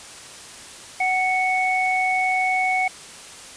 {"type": "tone pair together", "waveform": "sine", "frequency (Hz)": [746.5, 2217], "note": ["F#5", "C#7"], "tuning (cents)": [15, 0], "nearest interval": "octave + perfect fifth", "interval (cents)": 1885, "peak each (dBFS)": -21, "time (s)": [1, 2.88], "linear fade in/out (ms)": 5, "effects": ["white hiss -40 dBFS RMS until 3.56 s", "resampled to 22050 Hz"]}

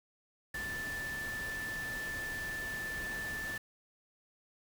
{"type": "tone in noise", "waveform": "sine", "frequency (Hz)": 1760, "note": "A6", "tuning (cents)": 0, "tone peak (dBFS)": -37, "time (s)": [0.54, 3.58], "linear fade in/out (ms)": 5, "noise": "pink", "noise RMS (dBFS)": -45, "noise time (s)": [0.54, 3.58], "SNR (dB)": 5, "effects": []}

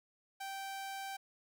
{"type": "tone", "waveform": "sawtooth", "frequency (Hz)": 780, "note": "G5", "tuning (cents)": -9, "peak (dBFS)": -37, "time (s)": [0.4, 1.17], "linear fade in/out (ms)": 10, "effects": []}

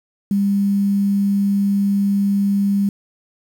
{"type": "tone with quantisation", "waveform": "sine", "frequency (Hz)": 200, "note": "G3", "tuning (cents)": 35, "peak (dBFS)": -14, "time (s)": [0.31, 2.89], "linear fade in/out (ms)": 2, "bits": 7, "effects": []}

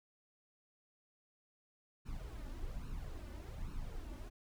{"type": "noise with flanger", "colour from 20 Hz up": "brown", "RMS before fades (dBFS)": -44, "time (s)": [2.05, 4.3], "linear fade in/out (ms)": 20, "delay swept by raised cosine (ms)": [0.72, 3.42], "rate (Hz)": 1.2, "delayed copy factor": 0.7, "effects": []}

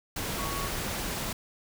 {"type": "tone in noise", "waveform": "sine", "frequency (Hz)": 1115, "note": "C#6", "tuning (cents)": 10, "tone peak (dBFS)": -36, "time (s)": [0.38, 0.68], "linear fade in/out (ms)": 5, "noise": "pink", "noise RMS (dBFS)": -33, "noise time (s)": [0.16, 1.33], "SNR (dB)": -6, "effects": []}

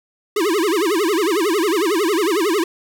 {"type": "tone with vibrato", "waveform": "square", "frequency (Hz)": 370, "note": "F#4", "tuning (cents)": 0, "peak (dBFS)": -16, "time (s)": [0.36, 2.64], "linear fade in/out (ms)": 5, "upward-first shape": "sine", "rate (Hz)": 11, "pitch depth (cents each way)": 270, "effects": []}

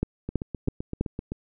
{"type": "two click trains", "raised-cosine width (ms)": 3, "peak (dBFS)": [-18, -11], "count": [9, 4], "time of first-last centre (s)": [[0.29, 1.32], [0.03, 1.01]], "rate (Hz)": [7.77, 3.06], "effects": []}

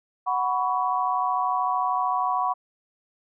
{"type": "chord", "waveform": "sine", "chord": "F# suspended fourth", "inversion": "none", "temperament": "equal with one note detuned", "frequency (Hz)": [740, 987.8, 1121], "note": ["F#5", "B5", "C#6"], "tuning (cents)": [0, 0, 19], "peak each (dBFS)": -26, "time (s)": [0.26, 2.54], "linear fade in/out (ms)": 20, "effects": []}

